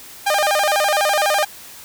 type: tone with vibrato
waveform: sawtooth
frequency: 698.5 Hz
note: F5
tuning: in tune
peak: -11 dBFS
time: 0.26-1.45 s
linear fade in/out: 10 ms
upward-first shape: square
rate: 12 Hz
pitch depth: 240 cents each way
effects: white hiss -39 dBFS RMS until 1.84 s